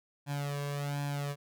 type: tone with flanger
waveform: sawtooth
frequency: 143.2 Hz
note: D3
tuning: 43 cents flat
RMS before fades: -35 dBFS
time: 0.26-1.36 s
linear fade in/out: 50 ms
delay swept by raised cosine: 1.2 to 1.84 ms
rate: 1.3 Hz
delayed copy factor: +0.8
effects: none